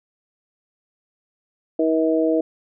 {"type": "harmonic tone", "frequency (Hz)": 160, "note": "D#3", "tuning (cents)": 49, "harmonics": [2, 3, 4], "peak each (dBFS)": [-19, -21, -22], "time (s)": [1.79, 2.41], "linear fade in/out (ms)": 5, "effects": []}